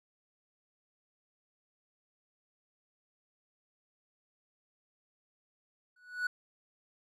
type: tone with exponential growth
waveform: triangle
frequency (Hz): 1474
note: F#6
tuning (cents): -7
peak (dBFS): -25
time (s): 5.96-6.27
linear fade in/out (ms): 5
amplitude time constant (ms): 67
effects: resampled to 32000 Hz